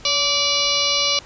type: harmonic tone with a mistuned harmonic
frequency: 580 Hz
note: D5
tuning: 22 cents flat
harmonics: 1 / 2 / 4 / 5 / 6 / 7 / 8 / 9 / 10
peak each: -28 / -28 / -26 / -24 / -27 / -22 / -26 / -27 / -27 dBFS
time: 0.05-1.19 s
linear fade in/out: 2 ms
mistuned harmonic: 1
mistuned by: -35 cents
effects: pink hiss -43 dBFS RMS until 1.25 s + resampled to 16000 Hz